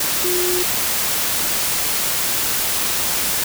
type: tone in noise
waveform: sine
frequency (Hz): 358.8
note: F4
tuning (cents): +47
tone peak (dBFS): -20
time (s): 0.24-0.63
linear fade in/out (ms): 5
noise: white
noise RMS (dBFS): -20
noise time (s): 0-3.44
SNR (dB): -3
effects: none